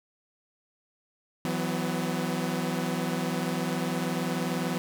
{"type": "chord", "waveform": "sawtooth", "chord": "E suspended second", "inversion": "none", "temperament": "equal with one note detuned", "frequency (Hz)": [164.81, 185, 251.5], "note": ["E3", "F#3", "B3"], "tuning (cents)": [0, 0, 32], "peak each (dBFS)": -28, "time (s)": [1.45, 4.78], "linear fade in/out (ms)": 0, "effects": []}